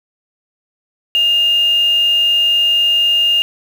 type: tone with quantisation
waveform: sine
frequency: 2824 Hz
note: F7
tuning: 19 cents sharp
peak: -10 dBFS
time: 1.15-3.42 s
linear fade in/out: 0 ms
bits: 5
effects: none